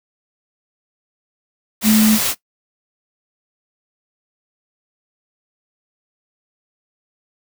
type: tone in noise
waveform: sine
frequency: 216.9 Hz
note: A3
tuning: 25 cents flat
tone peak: -10 dBFS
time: 1.83-2.19 s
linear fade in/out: 50 ms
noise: white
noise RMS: -19 dBFS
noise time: 1.81-2.35 s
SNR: +6 dB
effects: noise-tail reverb RT60 0.1 s tail -17 dB re dry